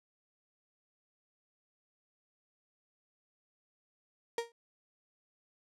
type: tone with exponential decay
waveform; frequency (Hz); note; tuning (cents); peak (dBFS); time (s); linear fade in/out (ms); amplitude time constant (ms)
35% pulse; 466.6; A#4; +2; -27; 4.38-4.52; 2; 30
effects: low-pass 9000 Hz 12 dB/octave